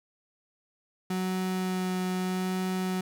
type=tone with vibrato; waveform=35% pulse; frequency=185 Hz; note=F#3; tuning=in tune; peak=-26 dBFS; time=1.1-3.01 s; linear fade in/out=5 ms; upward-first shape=sine; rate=0.79 Hz; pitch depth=10 cents each way; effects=none